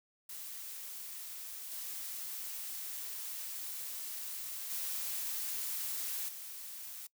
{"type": "noise with level steps", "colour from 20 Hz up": "blue", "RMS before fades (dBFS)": [-45, -42, -38, -46], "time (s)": [0.29, 7.07], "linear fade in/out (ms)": 5, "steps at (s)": [1.71, 4.7, 6.28], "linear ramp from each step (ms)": 10, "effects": ["noise-tail reverb RT60 0.1 s tail -22 dB re dry"]}